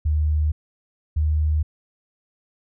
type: tone pair in turn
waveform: sine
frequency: 76.2 / 76.69 Hz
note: D#2 / D#2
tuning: -36 / -24 cents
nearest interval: unison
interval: 12 cents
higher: second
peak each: -17 dBFS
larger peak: neither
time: 0.05-0.52 / 1.16-1.63 s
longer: neither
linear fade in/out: 10 ms
effects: none